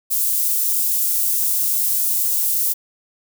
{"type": "high-pass noise", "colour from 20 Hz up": "white", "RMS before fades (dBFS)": -19, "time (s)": [0.1, 2.74], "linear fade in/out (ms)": 20, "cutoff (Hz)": 10000, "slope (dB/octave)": 12, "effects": []}